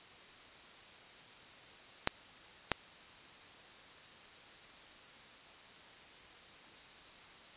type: clicks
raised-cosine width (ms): 0.3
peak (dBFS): -12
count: 2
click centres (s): 2.074 / 2.717
effects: white hiss -55 dBFS RMS until 7.56 s + resampled to 8000 Hz